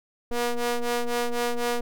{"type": "ring-modulated tone", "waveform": "sawtooth", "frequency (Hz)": 240, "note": "B3", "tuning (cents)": -49, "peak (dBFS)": -17, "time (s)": [0.31, 1.81], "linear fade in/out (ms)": 5, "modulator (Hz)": 238, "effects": []}